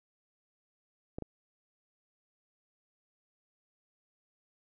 clicks, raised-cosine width 2 ms, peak -24 / -25 dBFS, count 2, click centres 1.185 / 1.223 s, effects none

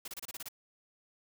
white noise bursts, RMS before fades -42 dBFS, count 8, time 0.05-0.486 s, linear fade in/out 5 ms, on 30 ms, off 28 ms, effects none

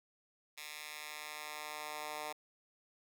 10% pulse tone with high-pass filter sweep, 151.1 Hz, D3, 50 cents sharp, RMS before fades -45 dBFS, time 0.57-2.33 s, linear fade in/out 10 ms, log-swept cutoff 2300 to 750 Hz, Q 0.97, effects none

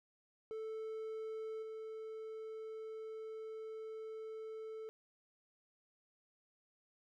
triangle tone with level steps, 440 Hz, A4, in tune, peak -39 / -42 dBFS, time 0.51-4.89 s, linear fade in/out 0 ms, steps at 1.62 s, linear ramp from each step 10 ms, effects none

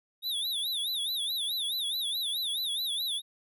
square tone with vibrato, 3660 Hz, A#7, 32 cents flat, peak -30 dBFS, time 0.22-3.22 s, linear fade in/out 50 ms, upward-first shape sine, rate 4.7 Hz, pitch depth 160 cents each way, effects none

